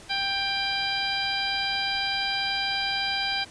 harmonic tone with a mistuned harmonic, 789 Hz, G5, 11 cents sharp, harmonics 1 / 2 / 3 / 4 / 5 / 6, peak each -32 / -32 / -32 / -32 / -32 / -32 dBFS, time 0.09-3.45 s, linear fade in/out 20 ms, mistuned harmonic 6, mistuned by +30 cents, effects pink hiss -47 dBFS RMS until 3.5 s + resampled to 22050 Hz

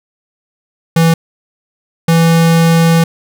square tone pair in turn, 164.81 / 165.61 Hz, E3 / E3, 0 / +8 cents, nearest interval unison, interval 8 cents, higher second, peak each -7 dBFS, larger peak neither, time 0.96-1.14 / 2.08-3.04 s, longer second, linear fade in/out 5 ms, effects none

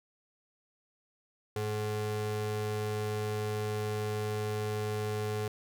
square ring-modulated tone, 159.7 Hz, D#3, 45 cents sharp, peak -29 dBFS, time 1.56-5.48 s, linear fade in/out 2 ms, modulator 266 Hz, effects none

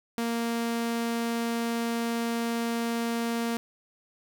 sawtooth tone, 232.5 Hz, A#3, 4 cents flat, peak -23 dBFS, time 0.18-3.57 s, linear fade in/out 0 ms, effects none

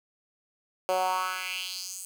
10% pulse tone with high-pass filter sweep, 185 Hz, F#3, in tune, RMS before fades -31 dBFS, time 0.89-2.05 s, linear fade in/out 0 ms, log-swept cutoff 520 to 8700 Hz, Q 3.1, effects none

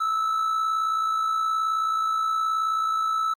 triangle tone with amplitude modulation, 1309 Hz, E6, 13 cents flat, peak -18 dBFS, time 0-3.34 s, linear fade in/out 10 ms, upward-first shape sine, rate 58.9 Hz, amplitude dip 45%, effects Opus 32 kbps

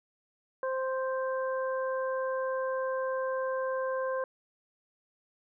harmonic tone, 523.3 Hz, C5, in tune, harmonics 1 / 2 / 3, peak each -30 / -36 / -40 dBFS, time 0.63-4.24 s, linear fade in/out 2 ms, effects none

